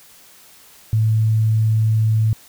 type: tone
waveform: sine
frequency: 110 Hz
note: A2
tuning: in tune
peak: -13 dBFS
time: 0.93-2.33 s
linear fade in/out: 0 ms
effects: white hiss -47 dBFS RMS until 2.48 s